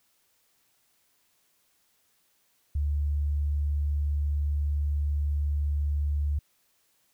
sine tone, 72.9 Hz, D2, 12 cents flat, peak -24 dBFS, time 2.75-6.39 s, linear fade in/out 5 ms, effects white hiss -69 dBFS RMS until 7.13 s

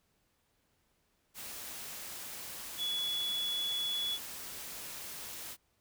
sine tone in noise, 3401 Hz, G#7, 40 cents sharp, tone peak -32 dBFS, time 2.77-4.19 s, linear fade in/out 50 ms, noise white, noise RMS -44 dBFS, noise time 1.34-5.57 s, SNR +9 dB, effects pink hiss -75 dBFS RMS until 5.8 s

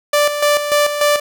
sawtooth tone with tremolo, 587.3 Hz, D5, in tune, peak -7 dBFS, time 0.13-1.2 s, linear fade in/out 5 ms, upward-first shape square, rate 3.4 Hz, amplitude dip 60%, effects none

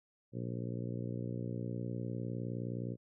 harmonic tone, 59.6 Hz, A#1, 39 cents sharp, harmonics 2 / 3 / 4 / 5 / 6 / 7 / 8 / 9, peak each -39 / -43 / -45 / -47 / -49 / -50 / -51 / -52 dBFS, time 0.32-2.97 s, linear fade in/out 50 ms, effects none

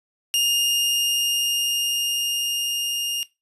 sawtooth tone with level ramp, 2828 Hz, F7, 21 cents sharp, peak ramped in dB -15 to -21 dBFS, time 0.34-3.23 s, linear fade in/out 0 ms, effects noise-tail reverb RT60 0.2 s tail -17 dB re dry + resampled to 32000 Hz

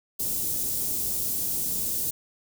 white band-stop noise, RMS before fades -28 dBFS, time 0.19-2.11 s, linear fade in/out 10 ms, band 340 to 7700 Hz, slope 12 dB/octave, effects none

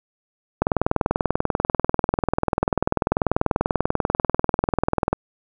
click train, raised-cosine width 1 ms, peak -4 dBFS, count 93, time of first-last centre 0.62-5.13 s, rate 20.4 Hz, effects none

